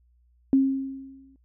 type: tone with exponential decay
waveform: sine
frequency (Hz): 268.9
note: C4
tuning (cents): +47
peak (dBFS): -14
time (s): 0.53-1.36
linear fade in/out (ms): 1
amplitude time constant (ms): 180
effects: added 60 Hz sine -59 dBFS peak until 1.44 s